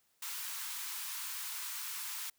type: high-pass noise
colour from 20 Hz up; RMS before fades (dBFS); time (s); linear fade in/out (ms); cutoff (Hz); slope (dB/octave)
white; -41; 0.22-2.3; 5; 870; 96
effects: white hiss -74 dBFS RMS until 2.38 s